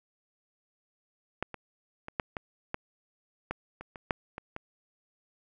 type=clicks; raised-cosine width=0.5 ms; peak=-15 / -24 / -24 / -13 / -19 / -16 / -17 / -27 / -27 / -11 / -23 / -22 dBFS; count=12; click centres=1.426 / 1.543 / 2.084 / 2.198 / 2.368 / 2.744 / 3.51 / 3.81 / 3.958 / 4.108 / 4.381 / 4.564 s; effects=none